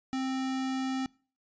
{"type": "tone", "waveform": "square", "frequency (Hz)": 262.9, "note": "C4", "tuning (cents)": 8, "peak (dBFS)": -30, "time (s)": [0.13, 1.06], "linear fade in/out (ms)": 0, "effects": ["noise-tail reverb RT60 0.4 s tail -24 dB re dry", "resampled to 16000 Hz"]}